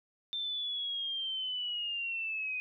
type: linear sweep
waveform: sine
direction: down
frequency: 3583 to 2489 Hz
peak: -33 dBFS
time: 0.33-2.6 s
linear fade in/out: 0 ms
effects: none